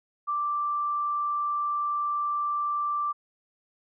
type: tone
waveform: sine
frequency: 1174.7 Hz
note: D6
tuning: in tune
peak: -25 dBFS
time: 0.27-3.13 s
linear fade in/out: 20 ms
effects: none